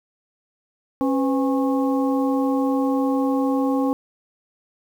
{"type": "harmonic tone with a mistuned harmonic", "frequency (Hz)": 272.4, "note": "C#4", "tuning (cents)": -30, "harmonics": [1, 2, 3, 4], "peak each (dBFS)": [-19, -25, -29, -31], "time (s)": [1.01, 3.93], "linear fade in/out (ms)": 0, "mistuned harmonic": 2, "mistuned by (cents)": -130, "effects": ["8-bit"]}